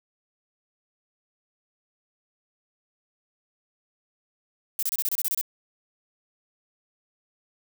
violet noise bursts, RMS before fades -26 dBFS, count 10, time 4.79-5.412 s, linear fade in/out 0 ms, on 37 ms, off 28 ms, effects none

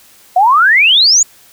sine exponential sweep, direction up, 700 to 7060 Hz, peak -5 dBFS, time 0.36-1.23 s, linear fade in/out 5 ms, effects white hiss -44 dBFS RMS until 1.52 s

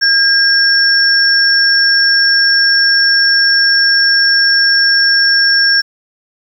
sine tone pair together, 1616 / 5436 Hz, G#6 / F8, -48 / -48 cents, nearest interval octave + major sixth, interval 2100 cents, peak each -10 dBFS, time 0.01-5.82 s, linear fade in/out 20 ms, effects 7-bit

